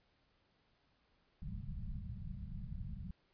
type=low-pass noise; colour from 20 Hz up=pink; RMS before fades=-44 dBFS; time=1.42-3.11 s; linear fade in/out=2 ms; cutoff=210 Hz; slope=96 dB/octave; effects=pink hiss -75 dBFS RMS until 3.33 s + resampled to 11025 Hz